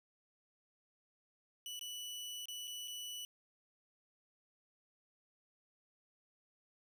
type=tone with dropouts; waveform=sawtooth; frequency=2960 Hz; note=F#7; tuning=in tune; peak=-40 dBFS; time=1.66-3.25 s; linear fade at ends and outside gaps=1 ms; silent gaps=1.793-1.811 / 2.456-2.484 / 2.673-2.677 / 2.876-2.88 s; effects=none